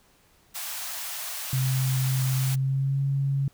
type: high-pass noise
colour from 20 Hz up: white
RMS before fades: -34 dBFS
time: 0.54-2.56 s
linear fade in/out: 20 ms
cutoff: 620 Hz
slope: 48 dB/octave
type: tone with pitch glide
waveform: sine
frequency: 130.81 to 137.95 Hz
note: C3 to C#3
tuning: 0 to -8 cents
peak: -22 dBFS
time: 1.53-3.48 s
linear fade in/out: 2 ms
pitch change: +92 cents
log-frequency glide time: 2.34-3.01 s
effects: pink hiss -61 dBFS RMS until 3.53 s